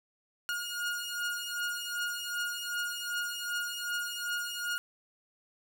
sawtooth beating tone pair, 1430 / 1432.6 Hz, F6 / F6, +41 / +44 cents, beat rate 2.6 Hz, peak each -32 / -33 dBFS, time 0.49-4.78 s, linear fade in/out 0 ms, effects 10-bit

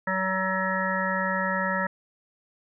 harmonic tone, 188.9 Hz, F#3, 36 cents sharp, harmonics 1 / 3 / 5 / 7 / 9 / 10, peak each -31 / -31 / -31 / -31 / -31 / -31 dBFS, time 0.07-1.87 s, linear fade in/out 5 ms, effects none

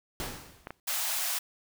pink noise with exponential decay, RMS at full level -33 dBFS, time 0.2-0.8 s, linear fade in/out 1 ms, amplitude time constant 130 ms
clicks, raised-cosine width 0.5 ms, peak -23 dBFS, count 2, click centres 0.671 / 0.706 s
white high-pass noise, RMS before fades -31 dBFS, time 0.87-1.39 s, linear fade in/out 10 ms, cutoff 590 Hz, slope 96 dB/octave
effects none

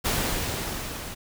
pink noise with level ramp, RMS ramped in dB -24 to -37 dBFS, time 0.04-1.15 s, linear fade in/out 20 ms, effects none

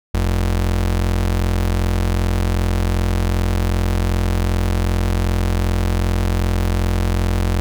square ring-modulated tone, 67.4 Hz, C#2, 48 cents flat, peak -13 dBFS, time 0.14-7.6 s, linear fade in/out 0 ms, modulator 21.3 Hz, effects none

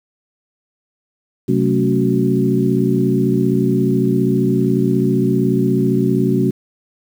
sine tone cluster, 131.4 / 188.8 / 223.5 / 279.4 / 370.6 Hz, C3 / F#3 / A3 / C#4 / F#4, +8 / +35 / +27 / +14 / +3 cents, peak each -19 dBFS, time 1.48-6.51 s, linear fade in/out 10 ms, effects 7-bit

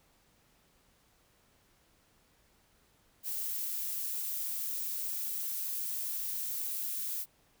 violet noise, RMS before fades -36 dBFS, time 3.23-7.26 s, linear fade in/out 50 ms, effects pink hiss -68 dBFS RMS until 7.6 s

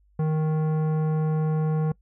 sine tone with tanh clipping, 155.9 Hz, D#3, 4 cents sharp, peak -23 dBFS, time 0.19-1.92 s, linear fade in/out 5 ms, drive 14 dB, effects noise-tail reverb RT60 0.1 s tail -23 dB re dry + added 50 Hz sine -58 dBFS peak until 2.01 s

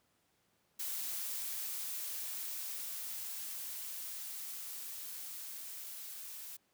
blue noise with level ramp, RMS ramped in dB -39 to -47 dBFS, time 0.79-6.57 s, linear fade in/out 10 ms, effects pink hiss -75 dBFS RMS until 6.73 s + high-pass 100 Hz 12 dB/octave

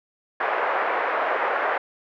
pink band-pass noise, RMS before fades -24 dBFS, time 0.4-1.78 s, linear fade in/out 5 ms, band 500 to 1900 Hz, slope 24 dB/octave, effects none

